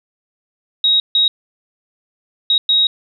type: tone bursts at uneven times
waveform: sine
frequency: 3793 Hz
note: A#7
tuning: 29 cents sharp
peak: -10 dBFS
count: 4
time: 0.84-1 / 1.15-1.28 / 2.5-2.58 / 2.69-2.87 s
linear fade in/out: 2 ms
effects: none